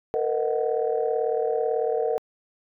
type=chord; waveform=sine; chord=B major seventh; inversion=third; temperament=equal with one note detuned; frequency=455.8 / 493.9 / 622.3 / 740 Hz; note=A#4 / B4 / D#5 / F#5; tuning=-39 / 0 / 0 / 0 cents; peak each=-24 / -28 / -29 / -30 dBFS; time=0.14-2.18 s; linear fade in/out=0 ms; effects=tanh soft clip ceiling -12 dBFS